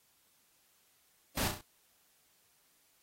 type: noise with echo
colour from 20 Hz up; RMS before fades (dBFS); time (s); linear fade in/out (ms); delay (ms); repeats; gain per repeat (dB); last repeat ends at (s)
pink; -34; 1.37-1.48; 5; 33; 4; -5; 1.612
effects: white hiss -70 dBFS RMS until 3.02 s + AAC 48 kbps